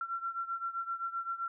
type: beating tone pair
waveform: sine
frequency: 1358 / 1365.7 Hz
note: F6 / F6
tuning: -49 / -39 cents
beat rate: 7.7 Hz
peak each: -36 / -39 dBFS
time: 0.01-1.48 s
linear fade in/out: 2 ms
effects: none